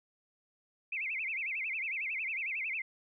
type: tone with vibrato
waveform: sine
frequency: 2349 Hz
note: D7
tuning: in tune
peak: -33 dBFS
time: 0.92-2.82 s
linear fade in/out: 5 ms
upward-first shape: sine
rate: 11 Hz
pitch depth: 230 cents each way
effects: none